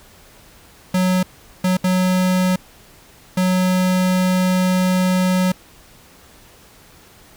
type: tone bursts at uneven times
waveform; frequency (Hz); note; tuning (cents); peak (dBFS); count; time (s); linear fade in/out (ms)
square; 184.1; F#3; -8; -15; 4; 0.94-1.23 / 1.64-1.77 / 1.84-2.56 / 3.37-5.52; 5
effects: pink hiss -47 dBFS RMS until 7.36 s